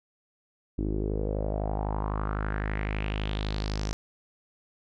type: tone with low-pass filter sweep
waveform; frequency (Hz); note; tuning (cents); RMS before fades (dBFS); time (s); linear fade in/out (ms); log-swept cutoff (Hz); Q
sawtooth; 51.91; G#1; 0; -30; 0.78-3.93; 0; 310 to 6000; 4
effects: none